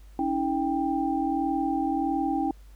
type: tone cluster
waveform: sine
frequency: 280.3 / 321.8 / 790 Hz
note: C#4 / E4 / G5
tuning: +19 / -42 / +13 cents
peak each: -28 dBFS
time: 0.19-2.51 s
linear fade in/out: 2 ms
effects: added 50 Hz sine -46 dBFS peak until 2.75 s + pink hiss -62 dBFS RMS until 2.75 s